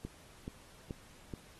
click train, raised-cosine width 3 ms, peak -27 dBFS, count 4, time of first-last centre 0.05-1.338 s, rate 2.33 Hz, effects pink hiss -59 dBFS RMS until 1.59 s + AAC 32 kbps

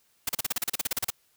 white noise bursts, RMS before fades -27 dBFS, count 15, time 0.27-1.104 s, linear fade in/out 5 ms, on 22 ms, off 36 ms, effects white hiss -67 dBFS RMS until 1.36 s

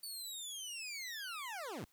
20% pulse linear sweep, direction down, 4542 to 69 Hz, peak -37 dBFS, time 0.03-1.85 s, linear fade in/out 5 ms, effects white hiss -72 dBFS RMS until 1.92 s

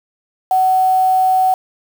sine tone with quantisation, 750 Hz, F#5, 23 cents sharp, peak -10 dBFS, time 0.51-1.54 s, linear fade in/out 2 ms, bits 5, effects none

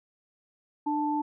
sine tone pair together, 299 / 880 Hz, D4 / A5, +31 / 0 cents, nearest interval octave + perfect fifth, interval 1869 cents, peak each -28 dBFS, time 0.86-1.22 s, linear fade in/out 10 ms, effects none

